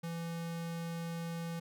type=tone; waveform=square; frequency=167.5 Hz; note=E3; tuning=28 cents sharp; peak=-38 dBFS; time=0.03-1.6 s; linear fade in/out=10 ms; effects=none